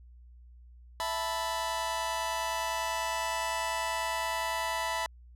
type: chord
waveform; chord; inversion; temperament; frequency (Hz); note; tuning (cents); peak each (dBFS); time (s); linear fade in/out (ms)
sawtooth; E suspended fourth; none; just; 659.3 / 879 / 988.9; E5 / A5 / B5; 0 / -2 / +2; -33 / -32 / -29; 1-5.06; 0
effects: added 60 Hz sine -50 dBFS peak until 5.35 s + low-pass 12000 Hz 12 dB/octave